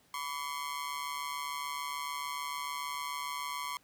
sawtooth ring-modulated tone, 1069 Hz, C6, 37 cents sharp, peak -29 dBFS, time 0.14-3.77 s, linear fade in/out 0 ms, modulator 73.4 Hz, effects pink hiss -66 dBFS RMS until 3.83 s + high-pass 60 Hz 12 dB/octave

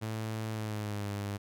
sawtooth tone with pitch glide, 110 to 101.45 Hz, A2 to G#2, 0 to -40 cents, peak -30 dBFS, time 0.01-1.38 s, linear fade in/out 20 ms, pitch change -140 cents, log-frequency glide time 0.51-1.09 s, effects none

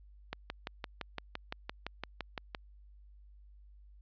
click train, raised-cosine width 0.3 ms, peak -21 dBFS, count 14, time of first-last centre 0.33-2.548 s, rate 5.86 Hz, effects added 50 Hz sine -54 dBFS peak until 4.01 s + resampled to 11025 Hz

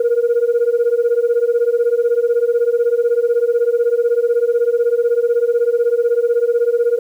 sine beating tone pair, 466.2 / 482.2 Hz, A#4 / B4, 0 / -41 cents, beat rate 16 Hz, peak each -14 dBFS, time 0-6.99 s, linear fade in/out 5 ms, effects tanh soft clip ceiling -8 dBFS + 8-bit

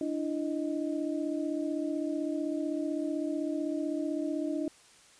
sine tone cluster, 294.6 / 330.4 / 623 Hz, D4 / E4 / D#5, +6 / +4 / +2 cents, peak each -32 / -34 / -38 dBFS, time 0.01-4.68 s, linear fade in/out 2 ms, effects white hiss -58 dBFS RMS until 5.19 s + resampled to 22050 Hz

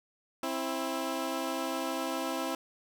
15% pulse tone pair together, 265.2 / 329.6 Hz, C4 / E4, +23 / 0 cents, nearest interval major third, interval 377 cents, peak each -28 dBFS, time 0.43-2.55 s, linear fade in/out 2 ms, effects none

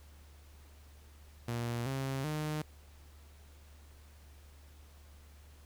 sawtooth tone with pitch steps, 118.5 / 134.56 / 152.79 Hz, A#2 / C3 / D#3, +29 / +49 / -31 cents, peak -30 dBFS, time 1.48-2.62 s, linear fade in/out 5 ms, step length 380 ms, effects added 73 Hz sine -54 dBFS peak until 5.65 s + pink hiss -63 dBFS RMS until 5.65 s

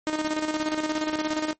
sawtooth tone with tremolo, 308.8 Hz, D#4, 13 cents flat, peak -19 dBFS, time 0.07-1.53 s, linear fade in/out 0 ms, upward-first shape square, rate 17 Hz, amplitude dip 55%, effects noise-tail reverb RT60 0.1 s tail -18 dB re dry + MP3 32 kbps

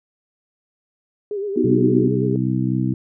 sine tone with vibrato, 403.5 Hz, G#4, 50 cents flat, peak -22 dBFS, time 1.31-2.36 s, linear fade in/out 2 ms, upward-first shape sine, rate 8.8 Hz, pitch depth 71 cents each way
sine chord, B major, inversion none, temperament equal, 246.9 / 311.1 / 370 Hz, B3 / D#4 / F#4, 0 / 0 / 0 cents, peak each -20 dBFS, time 1.56-2.08 s, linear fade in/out 5 ms
harmonic tone, 63.9 Hz, C2, 40 cents flat, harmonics 2 / 3 / 4 / 5, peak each -21 / -23 / -24 / -25 dBFS, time 1.64-2.94 s, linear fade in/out 5 ms
effects none

